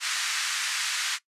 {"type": "band-pass noise", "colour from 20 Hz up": "pink", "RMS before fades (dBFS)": -29, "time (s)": [0, 1.19], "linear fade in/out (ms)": 50, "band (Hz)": [1400, 8500], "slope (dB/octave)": 24, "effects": ["noise-tail reverb RT60 0.1 s tail -18 dB re dry", "resampled to 32000 Hz"]}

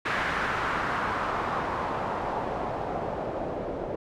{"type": "noise with low-pass filter sweep", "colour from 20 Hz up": "white", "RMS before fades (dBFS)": -30, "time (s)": [0.05, 3.96], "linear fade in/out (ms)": 10, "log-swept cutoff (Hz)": [1700, 520], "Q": 1.8, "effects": []}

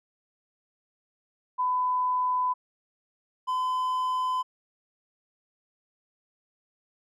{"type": "tone pair in turn", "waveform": ["sine", "triangle"], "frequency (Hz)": [1003, 1016.4], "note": ["B5", "B5"], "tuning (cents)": [26, 49], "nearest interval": "unison", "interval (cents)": 23, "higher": "second", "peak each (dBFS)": -23, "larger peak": "neither", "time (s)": [[1.58, 2.54], [3.47, 4.43]], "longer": "neither", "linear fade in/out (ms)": 20, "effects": []}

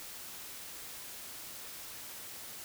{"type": "silence", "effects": ["white hiss -46 dBFS RMS until 2.64 s"]}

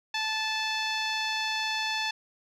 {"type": "tone with low-pass filter", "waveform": "10% pulse", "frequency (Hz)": 874, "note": "A5", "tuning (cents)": -12, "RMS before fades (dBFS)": -30, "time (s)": [0.14, 2.11], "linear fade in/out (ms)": 5, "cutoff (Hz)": 4900, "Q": 1, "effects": []}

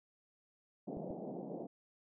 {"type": "band-pass noise", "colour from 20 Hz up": "pink", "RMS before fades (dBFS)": -44, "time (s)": [0.87, 1.67], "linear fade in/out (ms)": 10, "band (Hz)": [160, 740], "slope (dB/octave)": 48}
{"type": "clicks", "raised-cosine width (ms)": 3, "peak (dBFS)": -35, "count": 2, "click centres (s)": [0.97, 1.106]}
{"effects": []}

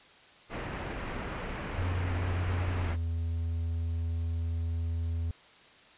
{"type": "low-pass noise", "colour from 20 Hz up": "pink", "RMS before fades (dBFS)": -37, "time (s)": [0.49, 2.97], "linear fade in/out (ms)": 50, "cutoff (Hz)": 2600, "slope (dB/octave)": 24}
{"type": "tone with pitch glide", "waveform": "triangle", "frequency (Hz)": [89.5, 83.03], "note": ["F2", "E2"], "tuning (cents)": [43, 13], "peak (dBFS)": -27, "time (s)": [1.78, 5.31], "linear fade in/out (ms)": 0, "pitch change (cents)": -130, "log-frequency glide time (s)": [2.8, 2.91]}
{"effects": ["white hiss -56 dBFS RMS until 5.97 s", "resampled to 8000 Hz"]}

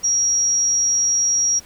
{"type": "tone", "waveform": "sine", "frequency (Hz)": 5670, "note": "F8", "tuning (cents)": 25, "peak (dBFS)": -15, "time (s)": [0.03, 1.6], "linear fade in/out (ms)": 20, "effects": ["pink hiss -46 dBFS RMS until 1.65 s"]}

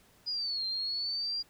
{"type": "linear two-way sweep", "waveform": "sine", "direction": "down then up", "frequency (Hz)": [4978, 4137, 4805], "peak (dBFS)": -31, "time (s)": [0.26, 1.43], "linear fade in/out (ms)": 20, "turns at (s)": 0.66, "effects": ["pink hiss -63 dBFS RMS until 1.49 s"]}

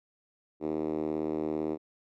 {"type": "tone with band-pass filter", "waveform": "5% pulse", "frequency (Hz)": 77.78, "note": "D#2", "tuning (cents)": 0, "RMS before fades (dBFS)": -32, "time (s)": [0.6, 1.78], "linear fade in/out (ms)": 50, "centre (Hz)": 340, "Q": 2.8, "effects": []}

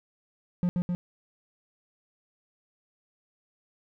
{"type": "tone with echo", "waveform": "triangle", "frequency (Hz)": 177.3, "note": "F3", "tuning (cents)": 26, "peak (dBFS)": -20, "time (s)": [0.63, 0.69], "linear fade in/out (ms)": 0, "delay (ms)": 130, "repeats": 2, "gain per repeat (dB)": -2, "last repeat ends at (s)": 0.95, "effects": []}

